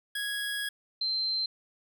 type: tone pair in turn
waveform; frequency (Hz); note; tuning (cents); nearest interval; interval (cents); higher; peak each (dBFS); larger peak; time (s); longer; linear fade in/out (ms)
25% pulse / sine; 1661.2 / 4119; G#6 / C8; 0 / -28; octave + major third; 1572; second; -27 / -27; neither; 0.15-0.69 / 1.01-1.46; first; 5
effects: none